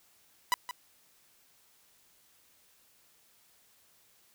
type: tone with echo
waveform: sawtooth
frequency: 987.8 Hz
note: B5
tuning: in tune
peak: -20 dBFS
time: 0.52-0.54 s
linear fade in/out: 0 ms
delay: 170 ms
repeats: 1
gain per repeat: -12 dB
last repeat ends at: 0.71 s
effects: white hiss -65 dBFS RMS until 4.34 s